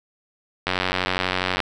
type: click train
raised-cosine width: 0.3 ms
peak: -5 dBFS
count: 87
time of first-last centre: 0.67-1.603 s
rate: 92.2 Hz
effects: none